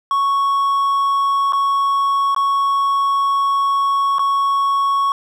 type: tone with dropouts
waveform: triangle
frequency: 1108.7 Hz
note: C#6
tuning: in tune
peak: -12 dBFS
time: 0.11-5.12 s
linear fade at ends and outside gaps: 1 ms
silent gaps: 1.523-1.532 / 2.347-2.363 / 4.184-4.193 s
effects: none